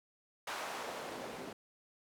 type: noise with band-pass filter sweep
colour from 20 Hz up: white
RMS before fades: -43 dBFS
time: 0.47-1.53 s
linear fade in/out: 5 ms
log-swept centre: 990 to 290 Hz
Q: 0.98
effects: none